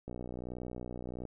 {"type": "click train", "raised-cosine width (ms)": 2, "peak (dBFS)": -28, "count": 73, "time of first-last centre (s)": [0.08, 1.253], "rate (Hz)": 61.4, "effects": []}